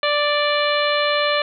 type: harmonic tone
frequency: 587.3 Hz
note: D5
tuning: in tune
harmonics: 1 / 2 / 3 / 4 / 5 / 6 / 7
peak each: -20 / -23 / -25 / -26 / -27 / -28 / -28 dBFS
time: 0.03-1.42 s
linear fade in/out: 2 ms
effects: none